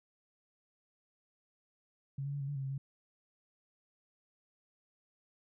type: tone with pitch steps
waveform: sine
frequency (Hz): 137.7 / 141.1 / 142.7 / 137.5 / 144.2 / 135.7 / 134.7 / 137.2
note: C#3 / C#3 / D3 / C#3 / D3 / C#3 / C#3 / C#3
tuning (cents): -11 / +31 / -49 / -14 / -31 / -36 / -49 / -17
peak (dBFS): -35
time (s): 2.18-2.78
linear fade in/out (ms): 5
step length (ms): 75
effects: none